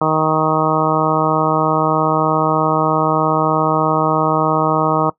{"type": "harmonic tone", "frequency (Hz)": 156.8, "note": "D#3", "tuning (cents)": 14, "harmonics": [1, 2, 3, 4, 5, 6, 7, 8], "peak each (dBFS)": [-21, -21, -21, -21, -21, -21, -21, -21], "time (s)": [0.01, 5.1], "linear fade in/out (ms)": 5, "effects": ["noise-tail reverb RT60 0.1 s tail -20 dB re dry"]}